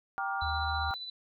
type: chord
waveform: sine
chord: G minor seventh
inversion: none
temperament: just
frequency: 784 / 940.8 / 1176 / 1411.2 Hz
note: G5 / Bb5 / D6 / F6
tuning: 0 / +16 / +2 / +18 cents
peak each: -34 / -40 / -38 / -35 dBFS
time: 0.18-0.94 s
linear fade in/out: 0 ms
type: tone with tremolo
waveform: sine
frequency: 3986 Hz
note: B7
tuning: 15 cents sharp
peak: -36 dBFS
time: 0.41-1.1 s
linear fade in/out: 5 ms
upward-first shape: triangle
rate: 15 Hz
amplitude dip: 50%
type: tone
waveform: sine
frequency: 76.8 Hz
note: D#2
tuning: 22 cents flat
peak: -34 dBFS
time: 0.42-0.91 s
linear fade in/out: 0 ms
effects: none